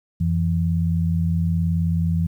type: tone pair together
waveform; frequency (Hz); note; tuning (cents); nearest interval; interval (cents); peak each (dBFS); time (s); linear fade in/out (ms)
sine; 88.2 / 167.27; F2 / E3; +18 / +26; major seventh; 1108; -21 / -20; 0.2-2.27; 10
effects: 9-bit